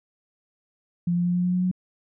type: tone with pitch steps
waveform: sine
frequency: 173.6 / 175.11 / 176.63 / 178.17 / 179.72 / 181.29 / 182.86 Hz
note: F3 / F3 / F3 / F3 / F3 / F#3 / F#3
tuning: -10 / +5 / +20 / +35 / +50 / -35 / -20 cents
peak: -20 dBFS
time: 1.07-1.714 s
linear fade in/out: 5 ms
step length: 92 ms
effects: none